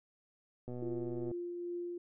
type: click train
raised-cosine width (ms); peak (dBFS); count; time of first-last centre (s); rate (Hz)
2; -31; 79; 0.68-1.314; 123
type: tone with tremolo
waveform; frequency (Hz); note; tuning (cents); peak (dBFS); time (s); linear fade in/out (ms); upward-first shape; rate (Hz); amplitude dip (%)
sine; 349.2; F4; 0; -36; 0.82-1.98; 5; triangle; 2.4; 30
effects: none